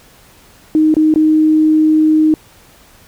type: tone with dropouts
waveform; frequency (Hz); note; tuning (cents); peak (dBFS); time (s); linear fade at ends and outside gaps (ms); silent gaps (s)
sine; 311.1; D#4; 0; -7; 0.75-2.34; 1; 0.941-0.967 / 1.14-1.159
effects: pink hiss -45 dBFS RMS until 3.07 s